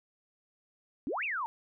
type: exponential two-way sweep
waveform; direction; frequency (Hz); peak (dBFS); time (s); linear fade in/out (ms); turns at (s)
sine; up then down; 236.3 to 2808 to 871; -31; 1.07-1.46; 0; 1.24
effects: none